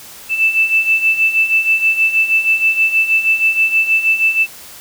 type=beating tone pair; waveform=sine; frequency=2640 / 2646.3 Hz; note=E7 / E7; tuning=+2 / +6 cents; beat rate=6.3 Hz; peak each=-17 / -12 dBFS; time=0.29-4.47 s; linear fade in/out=50 ms; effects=white hiss -36 dBFS RMS until 4.8 s